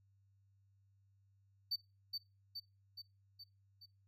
triangle tone with echo, 4567 Hz, D8, 49 cents flat, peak -34 dBFS, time 1.71-1.76 s, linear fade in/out 10 ms, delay 420 ms, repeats 5, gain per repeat -4 dB, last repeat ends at 3.86 s, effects noise-tail reverb RT60 0.3 s tail -20 dB re dry + added 98 Hz sine -69 dBFS peak until 4.07 s

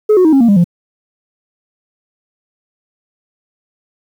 sine tone with pitch steps, 426.3 / 366.9 / 315.7 / 271.7 / 233.8 / 201.2 / 173.13 Hz, G#4 / F#4 / D#4 / C#4 / A#3 / G3 / F3, +45 / -15 / +25 / -35 / +5 / +45 / -15 cents, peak -3 dBFS, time 0.09-0.643 s, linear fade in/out 10 ms, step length 79 ms, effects tanh soft clip ceiling -4 dBFS + 7-bit

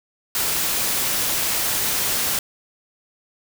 white noise, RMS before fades -22 dBFS, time 0.35-2.39 s, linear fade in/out 2 ms, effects none

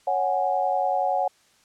sine chord, C# suspended fourth, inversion none, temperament equal, 554.4 / 740 / 830.6 Hz, C#5 / F#5 / G#5, 0 / 0 / 0 cents, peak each -27 / -23 / -27 dBFS, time 0.07-1.28 s, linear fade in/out 5 ms, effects white hiss -60 dBFS RMS until 1.64 s + low-pass 8000 Hz 12 dB/octave

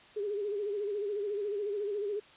sine tone with vibrato, 410 Hz, G#4, 22 cents flat, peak -31 dBFS, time 0.16-2.2 s, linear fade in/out 10 ms, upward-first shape sine, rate 14 Hz, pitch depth 71 cents each way, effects white hiss -56 dBFS RMS until 2.36 s + resampled to 8000 Hz

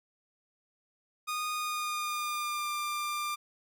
sawtooth tone with pitch glide, 1232 to 1192.1 Hz, D#6 to D6, -17 to +26 cents, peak -28 dBFS, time 1.27-3.36 s, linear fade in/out 20 ms, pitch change -57 cents, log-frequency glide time 1.55-2.71 s, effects none

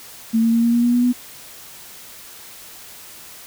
sine tone with pitch steps, 225.6 / 228.5 / 231.4 / 234.4 / 237.4 / 240.4 / 243.5 / 246.6 Hz, A3 / A#3 / A#3 / A#3 / A#3 / B3 / B3 / B3, +44 / -34 / -13 / +10 / +32 / -46 / -24 / -2 cents, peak -13 dBFS, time 0.33-1.13 s, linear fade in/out 20 ms, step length 100 ms, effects white hiss -40 dBFS RMS until 3.46 s

